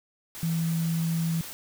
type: tone in noise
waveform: sine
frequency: 164.81 Hz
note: E3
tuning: in tune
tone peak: -24 dBFS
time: 0.43-1.41 s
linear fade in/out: 0 ms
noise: white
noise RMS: -40 dBFS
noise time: 0.35-1.53 s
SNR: +13 dB
effects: none